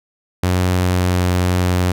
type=tone with pitch glide; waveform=sawtooth; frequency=90.9 to 90.22 Hz; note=F#2 to F#2; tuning=-30 to -43 cents; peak=-10 dBFS; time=0.43-1.92 s; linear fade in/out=5 ms; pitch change=-13 cents; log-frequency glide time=0.93-1.11 s; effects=none